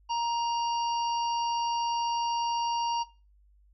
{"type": "harmonic tone with a mistuned harmonic", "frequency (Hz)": 938, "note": "A#5", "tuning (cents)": 11, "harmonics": [1, 3, 5, 6], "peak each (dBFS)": [-27, -37, -41, -43], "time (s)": [0.09, 3.04], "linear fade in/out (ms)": 20, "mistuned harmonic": 5, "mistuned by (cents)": -23, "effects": ["noise-tail reverb RT60 0.3 s tail -17 dB re dry", "added 50 Hz sine -58 dBFS peak until 3.73 s"]}